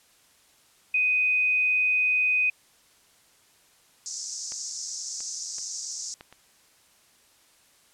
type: tone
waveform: sine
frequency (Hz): 2499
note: D#7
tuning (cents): +7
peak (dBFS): -20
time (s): 0.94-2.5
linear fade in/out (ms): 5
type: band-pass noise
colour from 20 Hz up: pink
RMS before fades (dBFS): -35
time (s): 4.06-6.14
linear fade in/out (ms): 0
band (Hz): 5400 to 7200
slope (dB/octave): 48
type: clicks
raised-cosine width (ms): 0.3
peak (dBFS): -27 / -31 / -31 / -26 / -31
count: 5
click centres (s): 4.521 / 5.205 / 5.584 / 6.209 / 6.326
effects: white hiss -60 dBFS RMS until 7.93 s + low-pass 11000 Hz 12 dB/octave